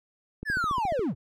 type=click train; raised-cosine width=3 ms; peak=-23 dBFS; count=9; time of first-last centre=0.43-0.993 s; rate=14.2 Hz
type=linear sweep; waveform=triangle; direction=down; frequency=1786 to 87.31 Hz; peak=-23 dBFS; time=0.45-1.15 s; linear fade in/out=50 ms
effects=none